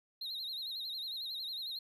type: tone with vibrato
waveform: triangle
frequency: 3951 Hz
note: B7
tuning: in tune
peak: -37 dBFS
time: 0.21-1.79 s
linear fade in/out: 5 ms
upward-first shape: sine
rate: 11 Hz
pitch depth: 120 cents each way
effects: none